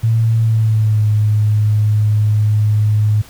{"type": "tone with pitch glide", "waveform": "sine", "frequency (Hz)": [113.1, 106.14], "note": ["A2", "G#2"], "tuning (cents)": [48, 38], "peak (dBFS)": -10, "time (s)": [0.03, 3.22], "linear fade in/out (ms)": 10, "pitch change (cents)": -110, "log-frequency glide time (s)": [0.37, 1.07], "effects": ["pink hiss -41 dBFS RMS until 3.29 s"]}